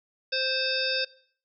harmonic tone, 523.3 Hz, C5, in tune, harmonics 1 / 3 / 5 / 7 / 9 / 10, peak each -32 / -32 / -32 / -32 / -32 / -32 dBFS, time 0.32-1.05 s, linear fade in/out 10 ms, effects noise-tail reverb RT60 0.5 s tail -19 dB re dry

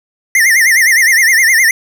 square tone with vibrato, 1949 Hz, B6, 23 cents flat, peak -7 dBFS, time 0.35-1.71 s, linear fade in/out 2 ms, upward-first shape sine, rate 9.7 Hz, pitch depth 160 cents each way, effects none

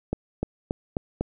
accelerating click train, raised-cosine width 2 ms, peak -12 dBFS, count 5, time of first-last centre 0.13-1.21 s, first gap 300 ms, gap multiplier 0.93, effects none

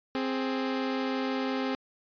sawtooth tone pair together, 262.6 / 416.8 Hz, C4 / G#4, +6 / +6 cents, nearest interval minor sixth, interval 800 cents, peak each -25 / -31 dBFS, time 0.15-1.75 s, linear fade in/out 0 ms, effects resampled to 11025 Hz

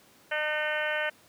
harmonic tone with a mistuned harmonic, 303.5 Hz, D#4, 43 cents flat, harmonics 2 / 3 / 4 / 5 / 6 / 7 / 8 / 9 / 10, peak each -32 / -39 / -43 / -32 / -33 / -38 / -41 / -41 / -40 dBFS, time 0.31-1.1 s, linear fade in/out 10 ms, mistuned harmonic 7, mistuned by +22 cents, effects pink hiss -58 dBFS RMS until 1.28 s + high-pass 150 Hz 12 dB/octave

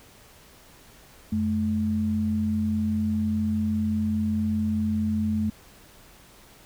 sine tone pair together, 90.6 / 215.5 Hz, F#2 / A3, -36 / -36 cents, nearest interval octave + minor third, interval 1500 cents, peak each -29 / -23 dBFS, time 1.32-5.5 s, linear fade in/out 5 ms, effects pink hiss -52 dBFS RMS until 6.65 s

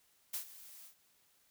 blue noise with ADSR envelope, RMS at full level -37 dBFS, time 0.33-0.95 s, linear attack 12 ms, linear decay 100 ms, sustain -17 dB, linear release 100 ms, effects white hiss -71 dBFS RMS until 1.5 s

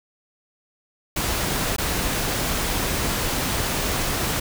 pink noise with dropouts, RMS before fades -24 dBFS, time 1.16-4.4 s, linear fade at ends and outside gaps 5 ms, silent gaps 1.764-1.782 s, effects none

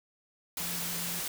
sine tone in noise, 173.5 Hz, F3, 11 cents flat, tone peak -42 dBFS, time 0.6-1.2 s, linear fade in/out 2 ms, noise white, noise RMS -35 dBFS, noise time 0.57-1.28 s, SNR -10 dB, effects none

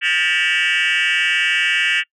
sine tone with frequency modulation, 2277 Hz, C#7, 46 cents sharp, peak -12 dBFS, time 0.01-2.04 s, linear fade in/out 50 ms, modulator 171 Hz, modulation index 4, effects noise-tail reverb RT60 0.1 s tail -26 dB re dry + tanh soft clip ceiling -13 dBFS

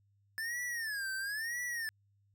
square tone with vibrato, 1741 Hz, A6, 19 cents flat, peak -36 dBFS, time 0.38-1.89 s, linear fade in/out 0 ms, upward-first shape sine, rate 1 Hz, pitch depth 200 cents each way, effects added 100 Hz sine -68 dBFS peak until 2.34 s

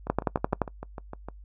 two click trains, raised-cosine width 1 ms, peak -9 / -22 dBFS, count 7 / 9, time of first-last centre 0.1-0.617 / 0.07-1.286 s, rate 11.6 / 6.58 Hz, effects noise-tail reverb RT60 0.1 s tail -23 dB re dry + added 50 Hz sine -44 dBFS peak until 1.44 s

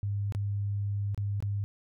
sine tone with dropouts, 101.2 Hz, G#2, 44 cents flat, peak -28 dBFS, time 0.03-1.64 s, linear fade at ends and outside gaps 0 ms, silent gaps 0.323-0.349 / 1.146-1.177 / 1.404-1.425 s, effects none

